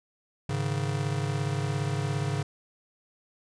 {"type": "chord", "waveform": "square", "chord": "Ab suspended fourth", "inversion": "none", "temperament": "just", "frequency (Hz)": [103.83, 138.43, 155.74], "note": ["Ab2", "Db3", "Eb3"], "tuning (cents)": [0, -2, 2], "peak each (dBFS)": [-33, -30, -35], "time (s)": [0.49, 2.43], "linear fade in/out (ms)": 5, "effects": ["resampled to 22050 Hz"]}